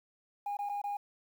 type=tone with dropouts; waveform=sine; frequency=815 Hz; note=G#5; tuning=33 cents flat; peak=-31 dBFS; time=0.46-0.97 s; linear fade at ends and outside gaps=5 ms; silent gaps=0.57-0.589 / 0.691-0.695 / 0.817-0.839 s; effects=tanh soft clip ceiling -31 dBFS + 10-bit